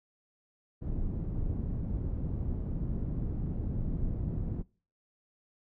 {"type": "low-pass noise", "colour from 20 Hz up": "pink", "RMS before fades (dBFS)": -33, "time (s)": [0.81, 4.63], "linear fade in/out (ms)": 20, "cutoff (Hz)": 210, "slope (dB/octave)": 12, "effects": ["noise-tail reverb RT60 0.4 s tail -24 dB re dry"]}